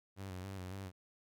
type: tone with vibrato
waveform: sawtooth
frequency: 94.5 Hz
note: F#2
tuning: 37 cents sharp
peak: -39 dBFS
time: 0.16-0.92 s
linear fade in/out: 50 ms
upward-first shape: square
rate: 3.6 Hz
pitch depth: 52 cents each way
effects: none